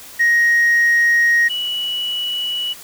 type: tone pair in turn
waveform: sine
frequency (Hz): 1877 / 2941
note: A#6 / F#7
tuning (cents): +11 / -11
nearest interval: minor sixth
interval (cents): 778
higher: second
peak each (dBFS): -9 / -19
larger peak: first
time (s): 0.19-1.49 / 1.49-2.74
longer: first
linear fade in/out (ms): 20
effects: tanh soft clip ceiling -9 dBFS + white hiss -38 dBFS RMS until 2.83 s